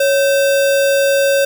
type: tone with sample-and-hold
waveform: sine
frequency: 554.4 Hz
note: C#5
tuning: in tune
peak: -10 dBFS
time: 0-1.45 s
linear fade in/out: 5 ms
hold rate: 2100 Hz
effects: none